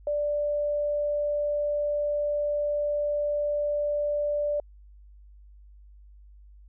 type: tone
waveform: sine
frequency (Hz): 587.3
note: D5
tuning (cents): 0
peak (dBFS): -24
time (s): 0.07-4.6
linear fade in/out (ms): 2
effects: added 50 Hz sine -48 dBFS peak until 6.68 s